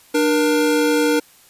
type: tone pair together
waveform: square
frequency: 298.7 / 474.2 Hz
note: D4 / A#4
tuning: +29 / +30 cents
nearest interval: minor sixth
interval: 801 cents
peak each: -18 dBFS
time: 0.14-1.2 s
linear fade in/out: 10 ms
effects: white hiss -50 dBFS RMS until 1.49 s + resampled to 32000 Hz